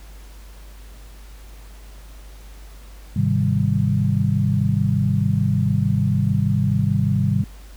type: chord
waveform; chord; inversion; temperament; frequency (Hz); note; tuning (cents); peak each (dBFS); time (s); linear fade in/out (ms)
sine; Ab major seventh; none; equal with one note detuned; 104.19 / 130.81 / 155.56 / 196; Ab2 / C3 / Eb3 / G3; +6 / 0 / 0 / 0; -21 / -21 / -23 / -22; 3.16-7.44; 5
effects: added 50 Hz sine -38 dBFS peak until 7.76 s + pink hiss -49 dBFS RMS until 7.76 s